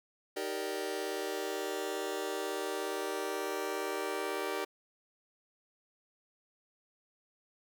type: chord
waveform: sawtooth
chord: Eb major seventh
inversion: none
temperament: just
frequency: 311.1 / 388.9 / 466.7 / 583.4 Hz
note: Eb4 / G4 / Bb4 / D5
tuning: 0 / -14 / +2 / -12 cents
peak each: -39 / -33 / -36 / -37 dBFS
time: 0.36-4.65 s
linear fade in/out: 10 ms
effects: none